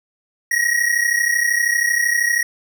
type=tone pair together; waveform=square; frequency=1879 / 1911.8 Hz; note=A#6 / A#6; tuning=+13 / +43 cents; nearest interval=unison; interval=30 cents; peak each=-19 dBFS; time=0.51-2.43 s; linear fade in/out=5 ms; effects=none